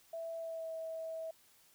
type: tone with pitch glide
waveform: sine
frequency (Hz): 660 to 647.9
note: E5 to E5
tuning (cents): +2 to -30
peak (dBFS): -39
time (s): 0.13-1.31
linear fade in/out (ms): 5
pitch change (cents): -32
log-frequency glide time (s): 0.37-0.7
effects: white hiss -66 dBFS RMS until 1.74 s